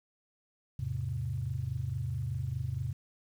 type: chord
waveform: sine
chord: E augmented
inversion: none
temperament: equal with one note detuned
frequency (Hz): 82.41 / 106.07 / 130.81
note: E2 / G#2 / B#2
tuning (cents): 0 / +37 / 0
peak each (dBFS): -38 / -36 / -34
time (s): 0.79-2.93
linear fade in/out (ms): 5
effects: tanh soft clip ceiling -22 dBFS + 10-bit